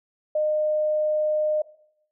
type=tone; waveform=sine; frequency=611 Hz; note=D#5; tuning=32 cents flat; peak=-20 dBFS; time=0.35-1.62 s; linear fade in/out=5 ms; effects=noise-tail reverb RT60 0.7 s tail -18 dB re dry